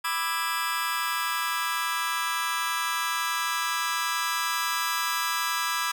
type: chord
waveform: sawtooth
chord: E dominant seventh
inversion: second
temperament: just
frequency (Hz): 988.9 / 1186.7 / 1318.5 / 1648.1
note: B5 / D6 / E6 / G#6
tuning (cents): +2 / +18 / 0 / -14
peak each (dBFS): -28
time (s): 0.04-5.92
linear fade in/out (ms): 10
effects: none